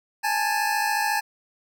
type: tone pair together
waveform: 25% pulse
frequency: 826 / 880 Hz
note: G#5 / A5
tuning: -10 / 0 cents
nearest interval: minor second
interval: 110 cents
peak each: -21 dBFS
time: 0.23-1.21 s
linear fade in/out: 20 ms
effects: none